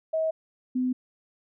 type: tone pair in turn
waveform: sine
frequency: 639 / 253.6 Hz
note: D#5 / B3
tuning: +46 / +46 cents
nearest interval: octave + major third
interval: 1600 cents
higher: first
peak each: -23 dBFS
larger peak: neither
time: 0.13-0.31 / 0.75-0.93 s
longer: neither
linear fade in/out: 10 ms
effects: none